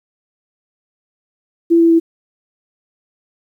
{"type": "tone with pitch steps", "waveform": "sine", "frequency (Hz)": [335.9, 333.2, 330.5], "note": ["E4", "E4", "E4"], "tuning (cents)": [33, 19, 5], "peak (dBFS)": -7, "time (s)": [1.7, 2], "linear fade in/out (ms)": 20, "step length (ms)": 100, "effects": ["8-bit"]}